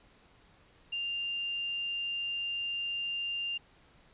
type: tone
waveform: sine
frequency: 2794 Hz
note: F7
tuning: in tune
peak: -32 dBFS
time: 0.92-3.58 s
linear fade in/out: 10 ms
effects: pink hiss -62 dBFS RMS until 4.13 s + resampled to 8000 Hz